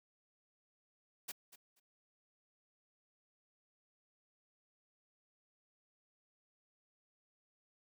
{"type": "noise with echo", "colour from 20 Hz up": "white", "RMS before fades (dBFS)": -43, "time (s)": [1.28, 1.32], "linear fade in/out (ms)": 10, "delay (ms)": 240, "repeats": 2, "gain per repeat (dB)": -15, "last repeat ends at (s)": 1.8, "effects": ["high-pass 200 Hz 12 dB/octave"]}